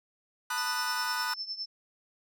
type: chord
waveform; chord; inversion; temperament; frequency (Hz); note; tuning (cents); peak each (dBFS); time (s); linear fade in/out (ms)
40% pulse; B dominant seventh; third; just; 889 / 987.8 / 1234.7 / 1481.6; A5 / B5 / D#6 / F#6; +18 / 0 / -14 / +2; -38 / -35 / -36 / -33; 0.5-1.34; 5
type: tone with tremolo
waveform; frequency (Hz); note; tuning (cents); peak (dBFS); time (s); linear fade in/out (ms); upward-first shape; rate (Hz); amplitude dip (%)
sine; 5300; E8; +9; -31; 0.57-1.66; 10; triangle; 9.8; 85
effects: none